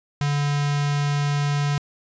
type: tone with notch filter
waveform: square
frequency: 144.4 Hz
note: D3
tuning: 29 cents flat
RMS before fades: -22 dBFS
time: 0.21-1.78 s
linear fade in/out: 2 ms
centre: 350 Hz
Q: 0.64
effects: resampled to 16000 Hz